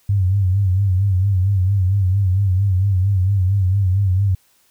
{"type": "tone with vibrato", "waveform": "sine", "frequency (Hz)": 95.9, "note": "G2", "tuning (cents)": -37, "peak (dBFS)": -13, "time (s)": [0.09, 4.35], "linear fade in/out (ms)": 5, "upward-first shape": "sine", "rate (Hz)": 4.4, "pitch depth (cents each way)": 95, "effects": ["white hiss -58 dBFS RMS until 4.7 s"]}